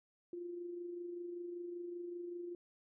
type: tone with amplitude modulation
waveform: sine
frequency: 349.2 Hz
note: F4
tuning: in tune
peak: -40 dBFS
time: 0.33-2.55 s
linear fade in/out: 2 ms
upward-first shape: sine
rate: 25.2 Hz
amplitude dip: 40%
effects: none